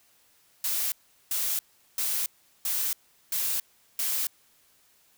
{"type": "noise bursts", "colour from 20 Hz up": "blue", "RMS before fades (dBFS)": -28, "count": 6, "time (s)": [0.64, 4.27], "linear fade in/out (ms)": 2, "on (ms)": 280, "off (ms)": 390, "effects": ["white hiss -63 dBFS RMS until 5.17 s"]}